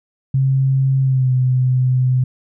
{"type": "tone with pitch glide", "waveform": "sine", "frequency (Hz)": [134, 127.8], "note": ["C3", "C3"], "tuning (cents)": [42, -40], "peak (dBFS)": -12, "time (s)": [0.34, 2.24], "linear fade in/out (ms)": 5, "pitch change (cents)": -82, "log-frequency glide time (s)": [1.01, 1.32], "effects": []}